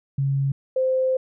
sine tone pair in turn, 137.6 / 519.5 Hz, C#3 / C5, -12 / -12 cents, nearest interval octave + major seventh, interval 2300 cents, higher second, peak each -19 / -18 dBFS, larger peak second, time 0.18-0.52 / 0.76-1.17 s, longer second, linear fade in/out 5 ms, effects none

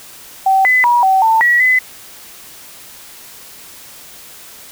sine tone with pitch steps, 770 / 2011 / 961 / 765 / 893 / 1927 / 2017 Hz, G5 / B6 / B5 / G5 / A5 / B6 / B6, -31 / +31 / -48 / -42 / +25 / -43 / +36 cents, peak -8 dBFS, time 0.46-1.79 s, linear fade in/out 5 ms, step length 190 ms, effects white hiss -37 dBFS RMS until 4.71 s

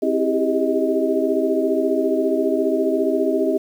sine tone cluster, 266.1 / 326.8 / 389.1 / 403.8 / 629 Hz, C4 / E4 / G4 / G#4 / D#5, +29 / -15 / -13 / -49 / +19 cents, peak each -23 dBFS, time 0.02-3.58 s, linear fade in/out 10 ms, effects 8-bit

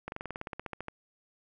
slowing click train, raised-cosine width 0.5 ms, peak -22 dBFS, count 15, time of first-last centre 0.08-0.884 s, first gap 41 ms, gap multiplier 1.05, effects none

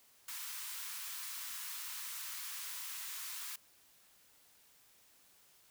white high-pass noise, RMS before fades -44 dBFS, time 0.28-3.56 s, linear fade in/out 5 ms, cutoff 950 Hz, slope 48 dB/octave, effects white hiss -66 dBFS RMS until 5.7 s

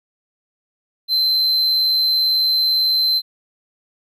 triangle tone, 4089 Hz, C8, 41 cents flat, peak -13 dBFS, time 1.08-3.22 s, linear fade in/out 50 ms, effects none

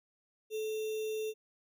sine tone with sample-and-hold, 434.6 Hz, A4, 21 cents flat, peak -33 dBFS, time 0.5-1.34 s, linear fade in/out 50 ms, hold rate 3150 Hz, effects none

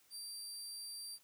25% pulse tone, 4699 Hz, D8, in tune, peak -40 dBFS, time 0.1-1.19 s, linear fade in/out 50 ms, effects white hiss -69 dBFS RMS until 1.23 s

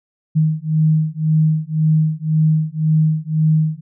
sine beating tone pair, 155.56 / 157.46 Hz, D#3 / D#3, 0 / +21 cents, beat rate 1.9 Hz, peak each -16 dBFS, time 0.35-3.81 s, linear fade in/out 20 ms, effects none

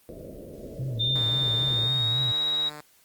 white low-pass noise, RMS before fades -41 dBFS, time 0.09-1.87 s, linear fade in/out 0 ms, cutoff 630 Hz, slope 96 dB/octave
sine tone with vibrato, 122.1 Hz, B2, 19 cents flat, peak -28 dBFS, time 0.79-2.32 s, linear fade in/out 5 ms, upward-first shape sine, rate 3.7 Hz, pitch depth 150 cents each way
sine tone with pitch glide, 3609 to 3821 Hz, A7 to A#7, +43 to +42 cents, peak -23 dBFS, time 0.99-2.7 s, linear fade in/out 20 ms, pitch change +99 cents, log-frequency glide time 1.68-2.2 s
5% pulse tone, 150 Hz, D3, 37 cents sharp, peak -28 dBFS, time 1.15-2.81 s, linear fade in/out 5 ms
effects white hiss -60 dBFS RMS until 3.04 s + Opus 32 kbps

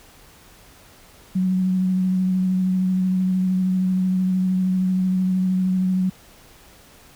sine tone with vibrato, 185.6 Hz, F#3, 6 cents sharp, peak -17 dBFS, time 1.35-6.1 s, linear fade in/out 10 ms, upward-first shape triangle, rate 13 Hz, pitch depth 21 cents each way, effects pink hiss -49 dBFS RMS until 7.15 s

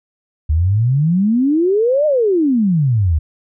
sine exponential two-way sweep, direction up then down, 72.8 to 622.3 to 72.8 Hz, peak -11 dBFS, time 0.49-3.19 s, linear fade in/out 10 ms, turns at 2.06 s, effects none

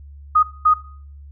sine tone bursts at uneven times, 1244.5 Hz, D#6, in tune, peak -10 dBFS, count 2, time 0.35-0.43 / 0.65-0.74 s, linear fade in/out 10 ms, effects noise-tail reverb RT60 0.5 s tail -19 dB re dry + added 71 Hz sine -37 dBFS peak until 1.31 s

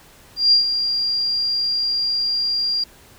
sine tone with ADSR envelope, 4779 Hz, D8, 29 cents sharp, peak -9 dBFS, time 0.36-2.84 s, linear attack 160 ms, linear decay 120 ms, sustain -9 dB, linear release 6 ms, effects pink hiss -48 dBFS RMS until 3.18 s

